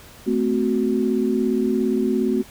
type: chord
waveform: sine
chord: F# diminished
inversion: first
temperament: equal with one note detuned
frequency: 220 / 257.3 / 370 Hz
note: A3 / C4 / F#4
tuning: 0 / -29 / 0 cents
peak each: -22 dBFS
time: 0.26-2.43 s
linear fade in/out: 20 ms
effects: pink hiss -45 dBFS RMS until 2.5 s